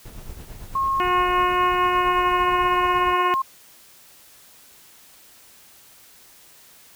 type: noise with tremolo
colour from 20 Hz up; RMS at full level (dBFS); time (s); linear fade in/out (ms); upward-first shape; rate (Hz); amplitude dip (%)
brown; -35; 0.05-3.15; 5; triangle; 9; 65
type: tone with pitch glide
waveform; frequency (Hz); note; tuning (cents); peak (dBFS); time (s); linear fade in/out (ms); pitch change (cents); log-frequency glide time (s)
sine; 1079 to 1066.6; C#6 to C6; -47 to +33; -19; 0.75-3.42; 5; -20; 1.71-2.56
type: harmonic tone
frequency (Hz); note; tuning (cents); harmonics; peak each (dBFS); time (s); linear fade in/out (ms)
361.1; F#4; -42; 1 / 2 / 3 / 4 / 5 / 6 / 7 / 8; -25 / -28 / -30 / -31 / -32 / -33 / -33 / -34; 1-3.34; 0
effects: white hiss -50 dBFS RMS until 6.95 s